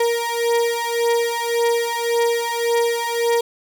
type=beating tone pair; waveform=35% pulse; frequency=467.5 / 469.3 Hz; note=A#4 / A#4; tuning=+5 / +12 cents; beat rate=1.8 Hz; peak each=-19 dBFS; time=0-3.41 s; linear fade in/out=5 ms; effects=none